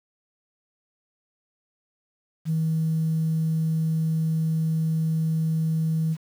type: tone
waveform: sine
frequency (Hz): 160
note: D#3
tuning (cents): +49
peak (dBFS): -20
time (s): 2.45-6.17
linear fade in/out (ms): 50
effects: tanh soft clip ceiling -16 dBFS + 8-bit